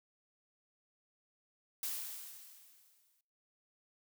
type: noise with exponential decay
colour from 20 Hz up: blue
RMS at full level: -37 dBFS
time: 1.83-3.21 s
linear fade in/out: 2 ms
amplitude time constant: 300 ms
effects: noise-tail reverb RT60 0.7 s tail -24 dB re dry